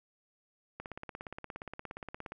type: click train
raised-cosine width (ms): 0.5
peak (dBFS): -26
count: 27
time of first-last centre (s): 0.8-2.32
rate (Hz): 17.1
effects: none